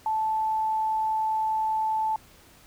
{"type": "tone", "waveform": "sine", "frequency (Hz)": 875, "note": "A5", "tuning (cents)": -10, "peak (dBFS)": -23, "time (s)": [0.06, 2.16], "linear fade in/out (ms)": 2, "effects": ["pink hiss -54 dBFS RMS until 2.66 s"]}